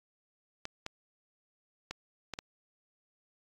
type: clicks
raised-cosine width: 0.2 ms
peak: -20 dBFS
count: 5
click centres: 0.654 / 0.864 / 1.91 / 2.337 / 2.389 s
effects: AAC 64 kbps